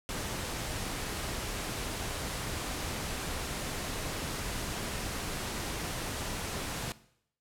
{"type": "noise", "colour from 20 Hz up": "pink", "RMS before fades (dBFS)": -36, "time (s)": [0.09, 6.92], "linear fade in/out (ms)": 0, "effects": ["noise-tail reverb RT60 0.7 s tail -18 dB re dry", "low-pass 12000 Hz 12 dB/octave"]}